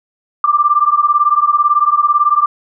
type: beating tone pair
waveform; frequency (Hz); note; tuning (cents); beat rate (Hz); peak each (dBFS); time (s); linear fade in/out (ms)
sine; 1174.7 / 1192.7; D6 / D6; 0 / +26; 18; -12; 0.44-2.46; 2
effects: none